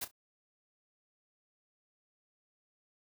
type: noise with echo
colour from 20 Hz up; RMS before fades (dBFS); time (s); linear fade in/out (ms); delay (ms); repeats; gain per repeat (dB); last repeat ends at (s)
white; -37; 0.01-0.05; 10; 32; 2; -14; 0.114
effects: none